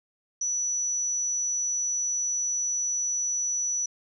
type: tone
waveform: sine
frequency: 5920 Hz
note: F#8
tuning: in tune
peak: -25 dBFS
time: 0.41-3.86 s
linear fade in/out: 5 ms
effects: none